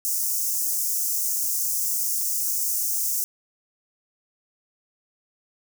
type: high-pass noise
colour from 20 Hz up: white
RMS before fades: -25 dBFS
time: 0.05-3.24 s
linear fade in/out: 0 ms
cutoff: 5600 Hz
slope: 48 dB/octave
effects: none